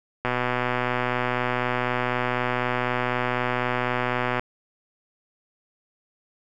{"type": "click train", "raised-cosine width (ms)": 0.5, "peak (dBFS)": -9, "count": 515, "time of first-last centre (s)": [0.25, 4.395], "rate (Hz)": 124, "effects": []}